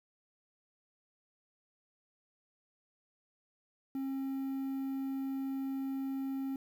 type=tone with quantisation; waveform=triangle; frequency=269.3 Hz; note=C#4; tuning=50 cents flat; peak=-32 dBFS; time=3.95-6.56 s; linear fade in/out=2 ms; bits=10; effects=none